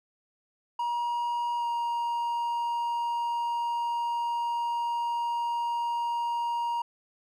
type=tone with pitch glide; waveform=triangle; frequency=952 to 943.2 Hz; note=A#5 to A#5; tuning=+36 to +20 cents; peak=-25 dBFS; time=0.79-6.82 s; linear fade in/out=5 ms; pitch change=-16 cents; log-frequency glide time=1.58-1.65 s; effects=none